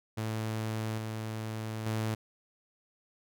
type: tone with level steps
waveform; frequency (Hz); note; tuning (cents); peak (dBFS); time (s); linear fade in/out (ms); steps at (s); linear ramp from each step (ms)
sawtooth; 110; A2; 0; -28 / -31 / -26; 0.17-2.15; 10; 0.98 / 1.86; 2
effects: none